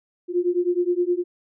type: beating tone pair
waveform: sine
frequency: 349.2 / 358.8 Hz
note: F4 / F4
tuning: 0 / +47 cents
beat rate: 9.6 Hz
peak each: -22 / -22 dBFS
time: 0.28-1.24 s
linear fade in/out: 50 ms
effects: none